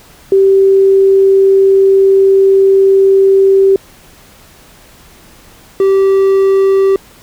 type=tone pair in turn; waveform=sine / triangle; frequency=388.4 / 388.4 Hz; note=G4 / G4; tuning=-16 / -16 cents; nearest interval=unison; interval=0 cents; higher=neither; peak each=-4 dBFS; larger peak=neither; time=0.32-3.76 / 5.8-6.96 s; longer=first; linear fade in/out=2 ms; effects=pink hiss -41 dBFS RMS until 7.22 s